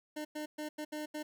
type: tone bursts at uneven times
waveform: 25% pulse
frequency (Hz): 303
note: D#4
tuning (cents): -46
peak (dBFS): -34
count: 6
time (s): 0.16-0.25 / 0.35-0.46 / 0.58-0.69 / 0.78-0.85 / 0.92-1.06 / 1.14-1.23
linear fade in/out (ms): 10
effects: none